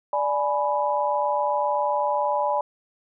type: chord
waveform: sine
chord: G# diminished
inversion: second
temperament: equal with one note detuned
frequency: 587.3 / 840.3 / 987.8 Hz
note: D5 / G#5 / B5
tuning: 0 / +20 / 0 cents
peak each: -25 dBFS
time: 0.13-2.61 s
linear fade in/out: 2 ms
effects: none